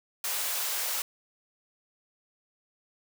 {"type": "high-pass noise", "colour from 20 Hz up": "white", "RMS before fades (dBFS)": -31, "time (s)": [0.24, 1.02], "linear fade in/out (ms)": 2, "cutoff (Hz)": 510, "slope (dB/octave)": 24, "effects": []}